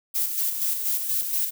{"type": "noise with tremolo", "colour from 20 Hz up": "violet", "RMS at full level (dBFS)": -24, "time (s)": [0.14, 1.51], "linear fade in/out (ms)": 20, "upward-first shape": "square", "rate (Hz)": 4.2, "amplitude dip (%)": 45, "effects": []}